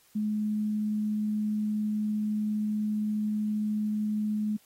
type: tone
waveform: sine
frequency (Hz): 212.1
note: G#3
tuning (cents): +37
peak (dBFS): -26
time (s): 0.15-4.57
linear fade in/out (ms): 10
effects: white hiss -62 dBFS RMS until 4.65 s + AAC 48 kbps